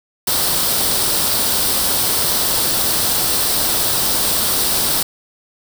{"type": "noise with comb filter", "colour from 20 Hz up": "white", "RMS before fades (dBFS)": -17, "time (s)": [0.27, 5.03], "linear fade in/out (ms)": 5, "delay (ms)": 0.22, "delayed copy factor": 0.5, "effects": []}